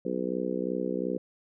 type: harmonic tone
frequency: 62.8 Hz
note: B1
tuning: 30 cents sharp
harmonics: 3 / 4 / 5 / 6 / 7 / 8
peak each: -35 / -35 / -35 / -35 / -35 / -35 dBFS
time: 0.05-1.18 s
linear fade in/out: 5 ms
effects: none